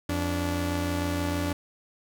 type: tone pair together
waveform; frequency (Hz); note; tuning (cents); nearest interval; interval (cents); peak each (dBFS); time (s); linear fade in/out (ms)
sawtooth; 86.53 / 289.7; F2 / D4; -15 / -24; octave + major sixth; 2091; -25; 0.09-1.53; 5
effects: none